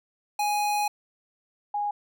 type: tone pair in turn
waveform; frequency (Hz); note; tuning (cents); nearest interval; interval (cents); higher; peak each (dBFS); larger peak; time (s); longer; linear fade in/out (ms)
square / sine; 830.6 / 824.4; G#5 / G#5; 0 / -13; unison; 13; first; -24 / -25; first; 0.39-0.88 / 1.74-1.91; first; 5
effects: none